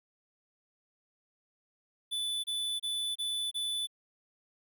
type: tone bursts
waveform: square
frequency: 3486 Hz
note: A7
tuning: 17 cents flat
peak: -32 dBFS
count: 5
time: 2.11-3.872 s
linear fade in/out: 20 ms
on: 330 ms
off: 28 ms
effects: none